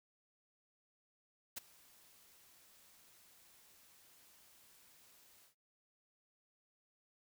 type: noise with ADSR envelope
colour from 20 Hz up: white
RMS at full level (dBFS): -41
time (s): 1.56-5.55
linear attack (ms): 16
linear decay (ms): 13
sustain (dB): -24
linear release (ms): 110
effects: noise-tail reverb RT60 0.2 s tail -24 dB re dry